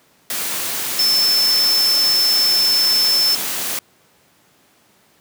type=tone in noise; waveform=sine; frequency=5290 Hz; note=E8; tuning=5 cents sharp; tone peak=-13 dBFS; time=0.99-3.35 s; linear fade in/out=2 ms; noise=white; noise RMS=-23 dBFS; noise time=0.3-3.79 s; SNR=+7 dB; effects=pink hiss -55 dBFS RMS until 5.2 s + high-pass 150 Hz 12 dB/octave